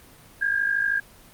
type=tone pair together; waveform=sine; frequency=1608.3 / 1661.2 Hz; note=G6 / G#6; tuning=+44 / 0 cents; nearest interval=minor second; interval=56 cents; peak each=-22 / -26 dBFS; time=0.41-1 s; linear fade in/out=10 ms; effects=pink hiss -50 dBFS RMS until 1.33 s + Opus 24 kbps